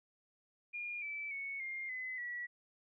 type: tone with pitch steps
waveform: sine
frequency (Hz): 2420 / 2315 / 2214 / 2118 / 2026 / 1937.5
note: D#7 / D7 / C#7 / C7 / B6 / B6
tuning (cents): -49 / -25 / -3 / +21 / +44 / -34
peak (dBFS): -39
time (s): 0.73-2.47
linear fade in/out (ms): 20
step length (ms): 290
effects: none